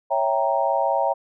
sine chord, C# diminished seventh, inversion none, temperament equal, 554.4 / 659.3 / 784 / 932.3 Hz, C#5 / E5 / G5 / Bb5, 0 / 0 / 0 / 0 cents, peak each -24 dBFS, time 0.1-1.14 s, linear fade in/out 20 ms, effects none

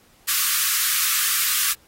white high-pass noise, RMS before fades -21 dBFS, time 0.27-1.74 s, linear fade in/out 20 ms, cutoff 1100 Hz, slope 96 dB/octave, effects pink hiss -56 dBFS RMS until 1.87 s + AAC 48 kbps

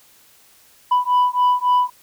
sine beating tone pair, 989 / 992.6 Hz, B5 / B5, +2 / +8 cents, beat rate 3.6 Hz, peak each -15 dBFS, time 0.91-1.9 s, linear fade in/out 10 ms, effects tanh soft clip ceiling -11 dBFS + white hiss -52 dBFS RMS until 2.02 s

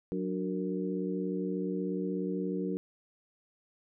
harmonic tone with a mistuned harmonic, 92.5 Hz, F#2, in tune, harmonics 2 / 3 / 4 / 5, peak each -34 / -36 / -37 / -38 dBFS, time 0.12-2.77 s, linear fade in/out 0 ms, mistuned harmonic 3, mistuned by +96 cents, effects none

